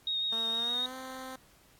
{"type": "tone with vibrato", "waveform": "sine", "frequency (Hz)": 3729, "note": "A#7", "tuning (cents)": 0, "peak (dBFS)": -29, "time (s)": [0.07, 0.86], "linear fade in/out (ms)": 2, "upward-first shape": "triangle", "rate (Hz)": 6.7, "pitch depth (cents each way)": 22}
{"type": "tone with pitch glide", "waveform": "10% pulse", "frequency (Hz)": [226.7, 260.4], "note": ["A#3", "C4"], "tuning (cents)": [-48, -8], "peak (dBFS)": -32, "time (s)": [0.32, 1.36], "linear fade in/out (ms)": 5, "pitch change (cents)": 240, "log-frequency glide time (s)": [0.54, 0.95]}
{"effects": ["pink hiss -62 dBFS RMS until 1.79 s", "AAC 64 kbps"]}